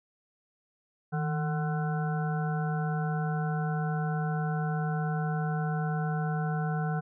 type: harmonic tone with a mistuned harmonic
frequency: 149.3 Hz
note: D3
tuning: 29 cents sharp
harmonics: 1 / 3 / 5 / 7 / 9 / 10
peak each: -28 / -40 / -36 / -47 / -43 / -41 dBFS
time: 1.12-7.01 s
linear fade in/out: 20 ms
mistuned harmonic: 1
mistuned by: +100 cents
effects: none